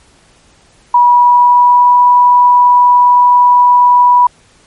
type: tone with pitch glide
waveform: sine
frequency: 971 to 980.6 Hz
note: B5 to B5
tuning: -30 to -13 cents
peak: -3 dBFS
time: 0.94-4.27 s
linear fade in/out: 5 ms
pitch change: +17 cents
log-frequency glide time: 1.04-2.03 s
effects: pink hiss -47 dBFS RMS until 4.66 s + MP3 48 kbps